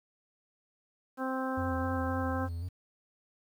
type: harmonic tone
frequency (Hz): 261.6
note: C4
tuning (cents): 0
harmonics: 1 / 2 / 3 / 4 / 5 / 6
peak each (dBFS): -34 / -37 / -39 / -40 / -41 / -42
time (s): 1.17-2.49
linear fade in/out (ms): 50
type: tone with vibrato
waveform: triangle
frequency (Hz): 87.31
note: F2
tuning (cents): 0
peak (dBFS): -32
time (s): 1.57-2.69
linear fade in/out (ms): 10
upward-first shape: square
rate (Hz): 3.8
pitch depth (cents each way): 60
effects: 10-bit